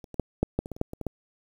clicks, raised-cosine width 2 ms, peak -30 / -27 / -10 / -9 / -11 / -24 / -21 / -30 / -10 / -23 / -21 / -15 dBFS, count 12, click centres 0.042 / 0.143 / 0.197 / 0.43 / 0.59 / 0.659 / 0.717 / 0.765 / 0.814 / 0.934 / 1.013 / 1.067 s, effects 8-bit

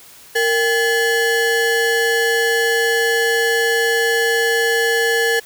square ring-modulated tone, 628 Hz, D#5, 16 cents sharp, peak -12 dBFS, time 0.35-5.4 s, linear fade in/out 10 ms, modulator 1090 Hz, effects white hiss -43 dBFS RMS until 5.45 s

